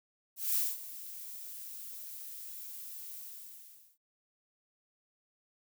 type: noise with ADSR envelope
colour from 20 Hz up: violet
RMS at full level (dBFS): -29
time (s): 0.36-3.98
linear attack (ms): 200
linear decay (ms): 210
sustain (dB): -16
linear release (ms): 850
effects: none